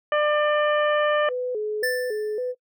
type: harmonic tone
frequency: 597 Hz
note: D5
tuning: 28 cents sharp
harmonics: 1 / 2 / 3 / 4 / 5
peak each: -20 / -25 / -27 / -37 / -35 dBFS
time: 0.12-1.29 s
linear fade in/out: 2 ms
type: tone with vibrato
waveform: sine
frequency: 460.9 Hz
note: A#4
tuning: 20 cents flat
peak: -24 dBFS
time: 1.27-2.55 s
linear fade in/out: 50 ms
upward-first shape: square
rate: 1.8 Hz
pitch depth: 140 cents each way
type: tone with exponential decay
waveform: square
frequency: 1768 Hz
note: A6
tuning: 8 cents sharp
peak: -22 dBFS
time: 1.83-2.52 s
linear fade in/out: 5 ms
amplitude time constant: 150 ms
effects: noise-tail reverb RT60 0.1 s tail -24 dB re dry